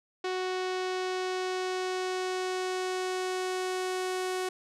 sawtooth tone with low-pass filter sweep, 370 Hz, F#4, in tune, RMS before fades -32 dBFS, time 0.24-4.49 s, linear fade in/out 5 ms, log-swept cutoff 4800 to 10000 Hz, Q 1, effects none

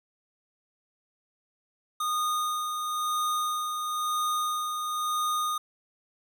square tone with tremolo, 1230 Hz, D#6, 20 cents flat, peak -26 dBFS, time 2-5.58 s, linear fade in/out 5 ms, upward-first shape sine, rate 0.99 Hz, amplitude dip 40%, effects 11-bit

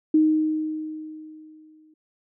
sine tone with exponential decay, 311.1 Hz, D#4, in tune, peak -13 dBFS, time 0.14-1.94 s, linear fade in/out 5 ms, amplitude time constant 390 ms, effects none

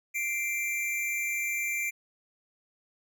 square tone pair together, 2093 / 2353 Hz, C7 / D7, 0 / +3 cents, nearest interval major second, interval 203 cents, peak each -37 / -30 dBFS, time 0.14-1.91 s, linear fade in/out 20 ms, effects none

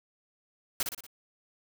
white noise with echo, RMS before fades -29 dBFS, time 0.8-0.83 s, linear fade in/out 2 ms, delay 59 ms, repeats 4, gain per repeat -5 dB, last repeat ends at 1.066 s, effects none

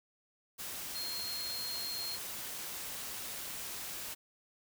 sine tone in noise, 4226 Hz, C8, 16 cents sharp, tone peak -38 dBFS, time 0.94-2.17 s, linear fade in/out 20 ms, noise white, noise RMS -42 dBFS, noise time 0.58-4.15 s, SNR +1 dB, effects none

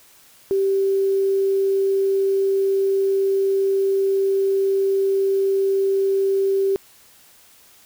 sine tone with quantisation, 389.7 Hz, G4, 10 cents flat, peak -16 dBFS, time 0.51-6.76 s, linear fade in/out 0 ms, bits 7, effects white hiss -51 dBFS RMS until 7.85 s

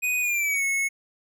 square tone with pitch glide, 2489 to 2192 Hz, D#7 to C#7, 0 to -20 cents, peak -23 dBFS, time 0.02-0.89 s, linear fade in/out 20 ms, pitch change -220 cents, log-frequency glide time 0.2-0.64 s, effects none

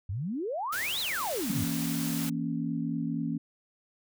sine exponential two-way sweep, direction up then down, 85.7 to 4200 to 85.7 Hz, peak -30 dBFS, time 0.09-1.64 s, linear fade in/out 5 ms, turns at 1 s
white noise, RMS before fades -37 dBFS, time 0.72-2.3 s, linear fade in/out 10 ms
sine chord, A# diminished, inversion second, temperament equal, 164.81 / 233.1 / 277.2 Hz, E3 / A#3 / C#4, 0 / 0 / 0 cents, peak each -33 dBFS, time 1.49-3.38 s, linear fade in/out 10 ms
effects none

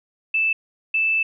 sine tone pair in turn, 2637 / 2637 Hz, E7 / E7, 0 / 0 cents, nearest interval unison, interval 0 cents, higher neither, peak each -17 / -17 dBFS, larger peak neither, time 0.34-0.53 / 0.94-1.23 s, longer second, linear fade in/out 5 ms, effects none

